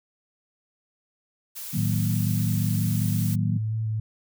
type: noise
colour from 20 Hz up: blue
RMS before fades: -36 dBFS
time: 1.55-3.36 s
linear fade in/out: 20 ms
type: chord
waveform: sine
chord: D# minor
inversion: none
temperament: equal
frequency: 155.56 / 185 / 233.1 Hz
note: D#3 / F#3 / A#3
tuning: 0 / 0 / 0 cents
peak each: -27 / -28 / -32 dBFS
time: 1.73-3.58 s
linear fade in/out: 10 ms
type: tone with vibrato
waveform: sine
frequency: 110 Hz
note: A2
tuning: in tune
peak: -24 dBFS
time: 1.77-4 s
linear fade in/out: 5 ms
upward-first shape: square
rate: 3.6 Hz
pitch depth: 13 cents each way
effects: none